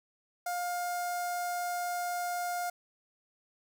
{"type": "tone with notch filter", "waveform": "sawtooth", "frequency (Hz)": 708, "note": "F5", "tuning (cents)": 23, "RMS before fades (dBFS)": -34, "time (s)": [0.46, 2.7], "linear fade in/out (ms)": 5, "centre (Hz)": 3000, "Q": 0.71, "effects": []}